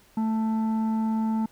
sine tone pair together, 220.8 / 883 Hz, A3 / A5, +6 / +6 cents, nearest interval 2 octaves, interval 2400 cents, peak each -21 / -31 dBFS, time 0.17-1.46 s, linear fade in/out 5 ms, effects tanh soft clip ceiling -20 dBFS + pink hiss -58 dBFS RMS until 1.51 s

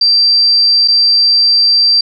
sine tone with dropouts, 4698 Hz, D8, in tune, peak -6 dBFS, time 0.01-2.01 s, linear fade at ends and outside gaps 5 ms, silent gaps 0.877-0.882 s, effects none

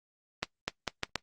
accelerating click train, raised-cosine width 0.2 ms, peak -11 dBFS, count 5, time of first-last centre 0.43-1.157 s, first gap 250 ms, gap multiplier 0.79, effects noise-tail reverb RT60 0.1 s tail -19 dB re dry + Opus 24 kbps

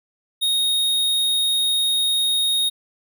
square tone, 3729 Hz, A#7, in tune, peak -18 dBFS, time 0.41-2.7 s, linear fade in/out 20 ms, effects none

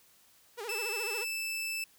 sawtooth tone with vibrato, 440 Hz, A4, in tune, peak -34 dBFS, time 0.57-1.25 s, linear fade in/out 20 ms, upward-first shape sine, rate 14 Hz, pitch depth 180 cents each way
sawtooth tone, 2637 Hz, E7, in tune, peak -30 dBFS, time 0.69-1.84 s, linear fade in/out 2 ms
effects white hiss -63 dBFS RMS until 1.98 s

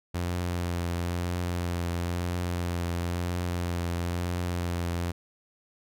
sawtooth tone with vibrato, 87.31 Hz, F2, in tune, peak -24 dBFS, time 0.14-5.12 s, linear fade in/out 10 ms, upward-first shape triangle, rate 1 Hz, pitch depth 25 cents each way, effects none

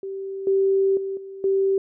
sine tone with level steps, 388.5 Hz, G4, 16 cents flat, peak -28 / -16 / -25 / -34 / -17 dBFS, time 0.03-1.78 s, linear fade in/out 2 ms, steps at 0.47 / 0.97 / 1.17 / 1.44 s, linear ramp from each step 2 ms, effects none

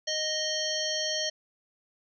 harmonic tone with a mistuned harmonic, 620 Hz, D#5, 6 cents flat, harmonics 1 / 3 / 5 / 7 / 9 / 10, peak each -34 / -37 / -34 / -34 / -34 / -38 dBFS, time 0.07-1.3 s, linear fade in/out 10 ms, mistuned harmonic 5, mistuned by +23 cents, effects none

